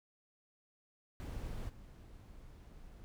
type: noise with level steps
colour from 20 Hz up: brown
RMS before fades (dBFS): -42 / -54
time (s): 1.2-3.04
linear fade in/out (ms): 0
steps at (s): 1.68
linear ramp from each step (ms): 20
effects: none